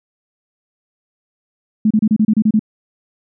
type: tone bursts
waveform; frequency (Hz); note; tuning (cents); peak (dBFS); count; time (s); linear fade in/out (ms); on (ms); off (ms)
sine; 215.5; A3; -36; -9; 9; 1.85-2.594; 5; 56; 30
effects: none